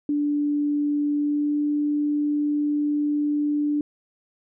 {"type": "tone with pitch glide", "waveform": "sine", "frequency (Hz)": [292.3, 294.5], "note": ["D4", "D4"], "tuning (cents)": [-8, 5], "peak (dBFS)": -20, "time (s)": [0.09, 3.81], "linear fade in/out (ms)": 2, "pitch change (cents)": 13, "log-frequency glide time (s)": [1.15, 1.59], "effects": []}